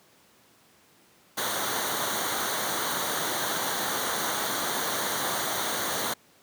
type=noise with comb filter; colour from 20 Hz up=pink; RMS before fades=-29 dBFS; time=1.37-6.14 s; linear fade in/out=10 ms; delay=0.39 ms; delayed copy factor=-0.7; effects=pink hiss -59 dBFS RMS until 6.42 s + high-pass 150 Hz 12 dB/octave